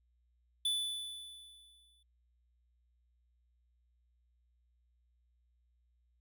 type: tone with exponential decay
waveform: square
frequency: 3482 Hz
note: A7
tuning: 19 cents flat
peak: -30 dBFS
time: 0.65-2.03 s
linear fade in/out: 5 ms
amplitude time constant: 300 ms
effects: added 60 Hz sine -70 dBFS peak until 6.2 s